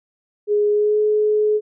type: tone with pitch glide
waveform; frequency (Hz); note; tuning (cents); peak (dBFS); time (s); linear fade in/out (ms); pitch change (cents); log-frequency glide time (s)
sine; 415.9 to 424.4; G#4 to G#4; +2 to +38; -14; 0.47-1.61; 50; +36; 0.71-1
effects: none